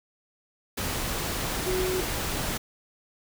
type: tone in noise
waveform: sine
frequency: 369.9 Hz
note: F#4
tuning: in tune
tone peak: -26 dBFS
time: 1.66-2.01 s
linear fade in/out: 10 ms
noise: pink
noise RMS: -30 dBFS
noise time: 0.77-2.58 s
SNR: +1 dB
effects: none